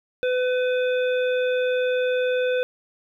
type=harmonic tone; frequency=503 Hz; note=B4; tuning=32 cents sharp; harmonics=1 / 3 / 5 / 7; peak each=-20 / -30 / -34 / -37 dBFS; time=0.23-2.63 s; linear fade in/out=0 ms; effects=10-bit